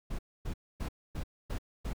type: noise bursts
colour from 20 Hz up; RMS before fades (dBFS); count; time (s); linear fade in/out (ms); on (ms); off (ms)
brown; -35; 6; 0.1-1.934; 10; 89; 260
effects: none